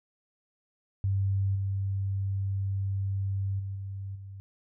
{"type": "tone with level steps", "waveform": "sine", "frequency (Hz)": 97.7, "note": "G2", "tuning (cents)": -5, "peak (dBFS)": [-24, -27, -32, -34, -40], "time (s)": [1.04, 4.4], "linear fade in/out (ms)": 0, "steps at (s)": [1.55, 3.59, 3.75, 4.15], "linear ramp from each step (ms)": 10, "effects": []}